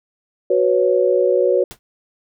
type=chord; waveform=sine; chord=F# suspended fourth; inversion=none; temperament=equal; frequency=370 / 493.9 / 554.4 Hz; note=F#4 / B4 / C#5; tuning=0 / 0 / 0 cents; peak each=-17 dBFS; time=0.5-1.64 s; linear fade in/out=5 ms
type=noise with exponential decay; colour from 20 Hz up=pink; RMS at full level=-29 dBFS; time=1.71-1.79 s; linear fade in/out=0 ms; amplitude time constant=16 ms
effects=none